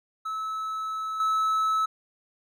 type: tone with level steps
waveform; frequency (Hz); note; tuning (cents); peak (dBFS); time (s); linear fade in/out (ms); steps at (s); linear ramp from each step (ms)
triangle; 1300; E6; -24; -27 / -20; 0.25-1.86; 10; 1.2; 2
effects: none